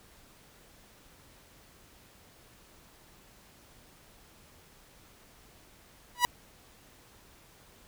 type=tone with exponential growth; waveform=sawtooth; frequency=975 Hz; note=B5; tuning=23 cents flat; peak=-13 dBFS; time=6.15-6.25 s; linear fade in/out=0 ms; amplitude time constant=20 ms; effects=pink hiss -58 dBFS RMS until 7.87 s